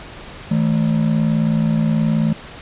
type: ring-modulated tone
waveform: triangle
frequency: 189.2 Hz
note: F#3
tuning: 39 cents sharp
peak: -9 dBFS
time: 0.51-2.33 s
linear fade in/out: 0 ms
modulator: 29.4 Hz
effects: pink hiss -36 dBFS RMS until 2.61 s + resampled to 8000 Hz